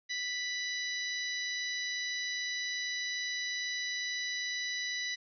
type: harmonic tone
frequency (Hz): 987.8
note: B5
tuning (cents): 0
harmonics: 2 / 3 / 4 / 5 / 6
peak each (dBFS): -36 / -47 / -38 / -44 / -44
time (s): 0.09-5.16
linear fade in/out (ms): 20
effects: none